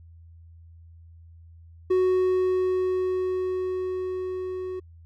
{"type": "tone with level ramp", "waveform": "triangle", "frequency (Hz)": 370, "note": "F#4", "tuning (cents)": 0, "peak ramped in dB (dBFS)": [-16, -28], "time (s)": [1.9, 4.8], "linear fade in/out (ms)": 10, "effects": ["added 83 Hz sine -46 dBFS peak until 5.05 s"]}